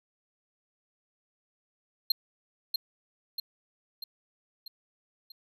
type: tone with echo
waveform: square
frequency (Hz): 4186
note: C8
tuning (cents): 0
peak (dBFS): -21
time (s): 2.1-2.12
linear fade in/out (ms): 5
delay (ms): 640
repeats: 5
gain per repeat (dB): -5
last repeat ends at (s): 5.32
effects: none